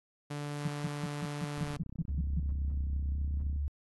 sawtooth tone, 146 Hz, D3, 10 cents flat, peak -32 dBFS, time 0.3-1.77 s, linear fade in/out 10 ms
sine tone bursts, 163.1 Hz, E3, 18 cents flat, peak -29 dBFS, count 10, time 0.65-2.4 s, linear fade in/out 5 ms, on 31 ms, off 160 ms
click train, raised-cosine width 5 ms, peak -32 dBFS, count 64, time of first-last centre 1.58-3.561 s, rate 31.8 Hz
sine tone with pitch glide, 70.2 to 71.84 Hz, C#2 to D2, +22 to -38 cents, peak -30 dBFS, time 2.09-3.68 s, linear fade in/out 0 ms, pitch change +40 cents, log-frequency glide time 3.13-3.18 s
effects AAC 32 kbps

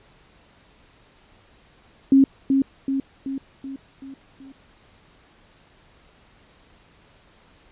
sine tone with echo, 270.6 Hz, C#4, 42 cents flat, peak -10 dBFS, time 2.12-2.24 s, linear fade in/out 2 ms, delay 380 ms, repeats 6, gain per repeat -5 dB, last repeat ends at 4.52 s, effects pink hiss -55 dBFS RMS until 7.71 s + resampled to 8000 Hz

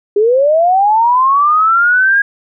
sine linear sweep, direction up, 398.5 to 1644 Hz, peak -7 dBFS, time 0.16-2.22 s, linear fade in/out 5 ms, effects none

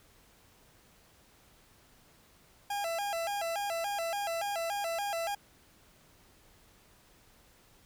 40% pulse tone with vibrato, 736 Hz, F#5, 9 cents flat, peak -31 dBFS, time 2.7-5.35 s, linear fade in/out 5 ms, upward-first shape square, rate 3.5 Hz, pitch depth 170 cents each way, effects pink hiss -62 dBFS RMS until 7.85 s

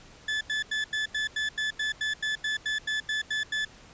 30% pulse tone bursts, 1733 Hz, A6, 27 cents flat, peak -24 dBFS, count 16, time 0.28-3.65 s, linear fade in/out 5 ms, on 130 ms, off 86 ms, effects pink hiss -52 dBFS RMS until 3.93 s + resampled to 16000 Hz

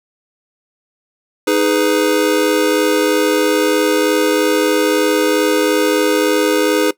square chord, G# minor, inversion second, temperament just, 311.5 / 415.3 / 498.4 Hz, D#4 / G#4 / B4, +2 / 0 / +16 cents, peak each -17 dBFS, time 1.47-6.91 s, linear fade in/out 5 ms, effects noise-tail reverb RT60 0.1 s tail -20 dB re dry

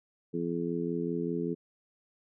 harmonic tone, 85.1 Hz, F2, 44 cents flat, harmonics 2 / 3 / 4 / 5, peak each -35 / -35 / -35 / -35 dBFS, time 0.33-1.55 s, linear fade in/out 20 ms, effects none

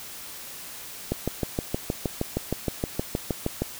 click train, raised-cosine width 2 ms, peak -11 dBFS, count 17, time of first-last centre 1.12-3.62 s, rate 6.4 Hz, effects white hiss -40 dBFS RMS until 3.79 s

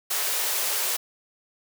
white high-pass noise, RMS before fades -26 dBFS, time 0.1-0.97 s, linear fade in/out 10 ms, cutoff 360 Hz, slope 96 dB/octave, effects none

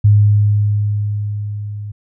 sine tone with level ramp, 103.83 Hz, G#2, in tune, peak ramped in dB -5 to -24 dBFS, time 0.04-1.92 s, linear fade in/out 10 ms, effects none

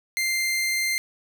sawtooth tone, 2093 Hz, C7, in tune, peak -19 dBFS, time 0.17-0.98 s, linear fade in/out 0 ms, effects none

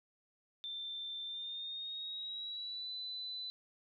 sine tone with pitch glide, 3564 to 4000 Hz, A7 to B7, +22 to +21 cents, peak -40 dBFS, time 0.64-3.5 s, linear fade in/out 0 ms, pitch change +199 cents, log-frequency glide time 1.25-2.91 s, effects none

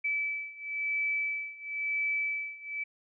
sine beating tone pair, 2306 / 2306.98 Hz, D7 / D7, -32 / -31 cents, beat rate 0.98 Hz, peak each -34 / -32 dBFS, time 0.04-2.84 s, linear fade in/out 10 ms, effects none

